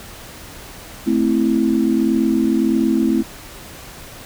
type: chord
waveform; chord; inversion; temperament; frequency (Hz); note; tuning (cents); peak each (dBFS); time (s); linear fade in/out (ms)
sine; A minor; none; equal; 220 / 261.6 / 329.6; A3 / C4 / E4; 0 / 0 / 0; -18; 1.06-3.23; 20
effects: pink hiss -37 dBFS RMS until 4.25 s